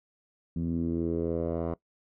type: tone with low-pass filter sweep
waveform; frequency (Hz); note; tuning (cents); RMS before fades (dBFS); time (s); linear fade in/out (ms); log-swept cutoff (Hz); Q
10% pulse; 83.4; E2; +21; -30; 0.56-1.74; 5; 200 to 810; 2.8
effects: noise-tail reverb RT60 0.1 s tail -20 dB re dry